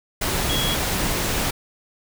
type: tone in noise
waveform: sine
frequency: 3322 Hz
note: G#7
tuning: in tune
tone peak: -24 dBFS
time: 0.49-0.75 s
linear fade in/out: 10 ms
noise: pink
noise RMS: -23 dBFS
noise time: 0.21-1.51 s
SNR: -4 dB
effects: none